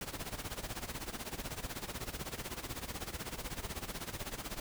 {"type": "noise with tremolo", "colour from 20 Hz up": "pink", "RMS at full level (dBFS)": -39, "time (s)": [0.01, 4.6], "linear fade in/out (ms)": 2, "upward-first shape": "sine", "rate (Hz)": 16, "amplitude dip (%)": 80, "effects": []}